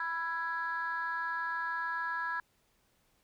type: chord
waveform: sine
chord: E major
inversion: second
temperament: equal with one note detuned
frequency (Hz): 987.8 / 1333.8 / 1661.2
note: B5 / E6 / G#6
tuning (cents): 0 / +20 / 0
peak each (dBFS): -36 / -39 / -34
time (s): 0-2.4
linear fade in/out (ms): 2
effects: tanh soft clip ceiling -26 dBFS + pink hiss -72 dBFS RMS until 3.23 s